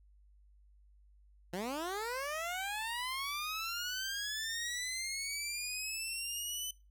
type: linear sweep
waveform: 15% pulse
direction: up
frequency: 167.8 to 3029 Hz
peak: -30 dBFS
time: 1.53-6.71 s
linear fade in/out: 5 ms
effects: noise-tail reverb RT60 0.3 s tail -22 dB re dry + added 50 Hz sine -60 dBFS peak until 6.9 s